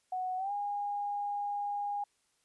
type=tone with pitch glide; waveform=sine; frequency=740 to 816.4 Hz; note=F#5 to G#5; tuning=0 to -30 cents; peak=-32 dBFS; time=0.12-2.04 s; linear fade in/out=5 ms; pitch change=+170 cents; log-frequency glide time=0.37-0.52 s; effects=white hiss -74 dBFS RMS until 2.44 s + resampled to 24000 Hz